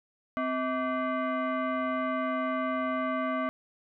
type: tone with frequency modulation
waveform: sine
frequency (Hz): 259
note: C4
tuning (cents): -17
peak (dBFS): -27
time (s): 0.37-3.49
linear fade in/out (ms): 0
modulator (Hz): 899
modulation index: 1.4
effects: none